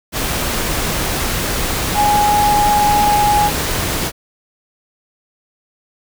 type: tone in noise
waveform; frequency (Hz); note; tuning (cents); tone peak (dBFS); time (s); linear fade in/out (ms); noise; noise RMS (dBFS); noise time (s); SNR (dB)
sine; 830.6; G#5; 0; -11; 1.94-3.51; 50; pink; -19; 0.12-4.12; +5
effects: none